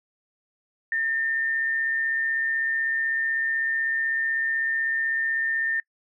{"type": "tone with amplitude modulation", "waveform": "sine", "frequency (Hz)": 1810, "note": "A6", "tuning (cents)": 48, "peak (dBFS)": -21, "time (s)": [0.92, 5.8], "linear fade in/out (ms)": 2, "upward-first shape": "sine", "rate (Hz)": 136, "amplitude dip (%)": 35, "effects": ["noise-tail reverb RT60 0.1 s tail -26 dB re dry"]}